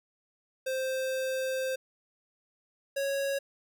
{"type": "tone pair in turn", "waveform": "square", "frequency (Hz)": [523.3, 552.5], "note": ["C5", "C#5"], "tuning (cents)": [0, -6], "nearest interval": "minor second", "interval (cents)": 94, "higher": "second", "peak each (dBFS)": [-30, -29], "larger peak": "second", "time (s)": [[0.66, 1.76], [2.96, 3.39]], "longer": "first", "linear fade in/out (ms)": 10, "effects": []}